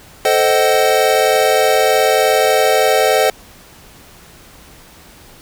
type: chord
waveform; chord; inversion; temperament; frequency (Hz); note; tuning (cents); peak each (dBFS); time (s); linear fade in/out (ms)
square; A diminished seventh; none; equal with one note detuned; 440 / 523.3 / 622.3 / 757.3; A4 / C5 / Eb5 / Gb5; 0 / 0 / 0 / +40; -17; 0.25-3.3; 2
effects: pink hiss -42 dBFS RMS until 5.41 s